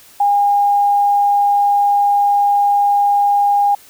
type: tone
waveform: sine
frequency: 812 Hz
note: G#5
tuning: 39 cents flat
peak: -10 dBFS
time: 0.2-3.75 s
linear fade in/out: 5 ms
effects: white hiss -44 dBFS RMS until 3.89 s